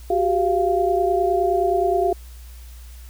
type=tone cluster; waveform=sine; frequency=368.7 / 398.3 / 693 Hz; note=F#4 / G4 / F5; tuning=-6 / +28 / -14 cents; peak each=-21 / -22 / -20 dBFS; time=0.1-2.13 s; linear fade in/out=5 ms; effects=added 60 Hz sine -37 dBFS peak until 3.09 s + white hiss -50 dBFS RMS until 3.09 s